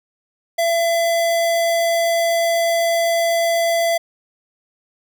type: tone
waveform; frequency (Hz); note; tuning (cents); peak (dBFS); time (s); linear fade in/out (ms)
square; 673; E5; +36; -16; 0.58-3.98; 10
effects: none